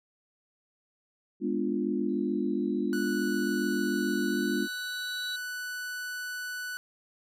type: chord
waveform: sine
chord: G# diminished seventh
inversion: none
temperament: equal with one note detuned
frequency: 206.3 / 246.9 / 293.7 / 349.2 Hz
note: G#3 / B3 / D4 / F4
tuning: -11 / 0 / 0 / 0 cents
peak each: -32 dBFS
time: 1.4-4.68 s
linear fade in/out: 50 ms
type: tone with exponential growth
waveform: sine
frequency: 3920 Hz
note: B7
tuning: 14 cents flat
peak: -33 dBFS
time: 2.09-5.36 s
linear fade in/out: 2 ms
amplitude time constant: 710 ms
type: tone with pitch glide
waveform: 45% pulse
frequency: 1478 to 1486.6 Hz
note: F#6 to F#6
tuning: -2 to +8 cents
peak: -34 dBFS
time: 2.93-6.77 s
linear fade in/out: 0 ms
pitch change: +10 cents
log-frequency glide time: 4.28-4.39 s
effects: none